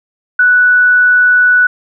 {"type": "tone", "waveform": "sine", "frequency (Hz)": 1480, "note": "F#6", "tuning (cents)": 0, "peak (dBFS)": -5, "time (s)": [0.39, 1.67], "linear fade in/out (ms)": 5, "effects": []}